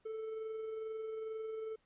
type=tone with amplitude modulation; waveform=triangle; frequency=440.5 Hz; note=A4; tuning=2 cents sharp; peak=-36 dBFS; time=0.05-1.76 s; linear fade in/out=10 ms; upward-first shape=sine; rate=22.3 Hz; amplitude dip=30%; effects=pink hiss -75 dBFS RMS until 1.85 s + resampled to 8000 Hz